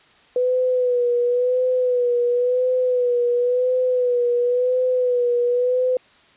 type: tone with vibrato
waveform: sine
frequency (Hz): 494.9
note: B4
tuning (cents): +4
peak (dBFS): -16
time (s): 0.36-5.97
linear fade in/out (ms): 2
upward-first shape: sine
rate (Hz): 0.95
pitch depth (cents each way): 45
effects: white hiss -53 dBFS RMS until 6.36 s + resampled to 8000 Hz